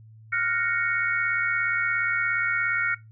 sine chord, Gb major seventh, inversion third, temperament equal with one note detuned, 1396.9 / 1474 / 1864.7 / 2217 Hz, F6 / Gb6 / Bb6 / Db7, 0 / -7 / 0 / 0 cents, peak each -27 / -31 / -29 / -27 dBFS, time 0.32-2.95 s, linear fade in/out 10 ms, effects noise-tail reverb RT60 0.2 s tail -20 dB re dry + added 110 Hz sine -46 dBFS peak until 3.11 s

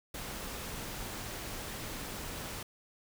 pink noise, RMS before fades -41 dBFS, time 0.14-2.63 s, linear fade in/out 5 ms, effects none

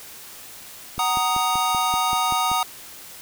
click train, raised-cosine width 3 ms, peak -21 dBFS, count 9, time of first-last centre 0.98-2.516 s, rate 5.21 Hz
square chord, D# minor, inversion first, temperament just, 746.7 / 933.4 / 1244.5 Hz, F#5 / A#5 / D#6, +16 / +2 / 0 cents, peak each -26 / -25 / -24 dBFS, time 0.99-2.63 s, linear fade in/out 2 ms
effects white hiss -41 dBFS RMS until 3.21 s

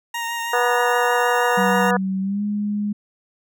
20% pulse tone with vibrato, 932.3 Hz, A#5, in tune, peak -19 dBFS, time 0.14-1.91 s, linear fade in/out 5 ms, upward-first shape sine, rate 6.3 Hz, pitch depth 16 cents each way
harmonic tone, 243.9 Hz, B3, 21 cents flat, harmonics 2 / 3 / 4 / 5 / 6 / 7, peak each -21 / -23 / -24 / -25 / -26 / -26 dBFS, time 0.53-1.97 s, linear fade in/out 5 ms
sine tone with pitch glide, 190.8 to 206.9 Hz, G3 to G#3, -47 to -6 cents, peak -20 dBFS, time 1.57-2.93 s, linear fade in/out 10 ms, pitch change +141 cents, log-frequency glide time 2.21-2.43 s
effects none

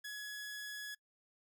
sawtooth tone, 1686 Hz, G#6, 26 cents sharp, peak -39 dBFS, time 0.04-0.95 s, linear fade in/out 10 ms, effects noise-tail reverb RT60 0.1 s tail -25 dB re dry

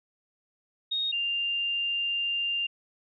sine tone pair in turn, 3729 / 2794 Hz, A#7 / F7, 0 / 0 cents, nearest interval perfect fourth, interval 500 cents, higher first, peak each -26 dBFS, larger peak neither, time 0.91-1.12 / 1.12-2.67 s, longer second, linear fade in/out 10 ms, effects none

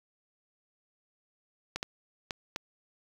clicks, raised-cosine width 0.2 ms, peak -16 dBFS, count 4, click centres 1.76 / 1.829 / 2.308 / 2.561 s, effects 7-bit

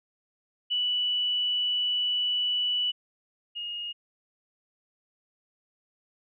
sine tone pair in turn, 2960 / 2859 Hz, F#7 / F7, 0 / +40 cents, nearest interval minor second, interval 60 cents, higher first, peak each -24 / -32 dBFS, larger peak first, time 0.7-2.92 / 3.55-3.93 s, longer first, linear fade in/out 20 ms, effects none

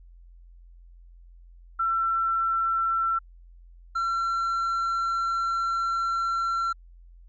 sine / triangle tone pair in turn, 1346 / 1357.7 Hz, E6 / F6, +36 / -49 cents, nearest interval unison, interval 15 cents, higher second, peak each -22 dBFS, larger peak neither, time 1.79-3.19 / 3.95-6.73 s, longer second, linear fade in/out 10 ms, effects added 43 Hz sine -47 dBFS peak until 7.28 s + resampled to 16000 Hz

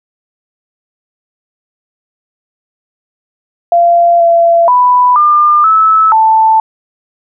sine tone with pitch steps, 688 / 678 / 991 / 1201 / 1303 / 883 Hz, F5 / E5 / B5 / D6 / E6 / A5, -26 / +49 / +6 / +38 / -20 / +6 cents, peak -4 dBFS, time 3.72-6.6 s, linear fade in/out 2 ms, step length 480 ms, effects none

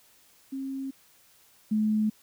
sine tone pair in turn, 269.1 / 214.7 Hz, C4 / A3, +49 / -42 cents, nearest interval major third, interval 391 cents, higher first, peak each -31 / -22 dBFS, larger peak second, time 0.52-0.91 / 1.71-2.1 s, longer neither, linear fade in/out 10 ms, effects white hiss -60 dBFS RMS until 2.22 s

